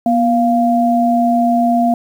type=tone pair together; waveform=sine; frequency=241.2 / 695 Hz; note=B3 / F5; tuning=-41 / -9 cents; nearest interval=octave + tritone; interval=1832 cents; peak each=-13 dBFS; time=0.06-1.94 s; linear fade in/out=2 ms; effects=7-bit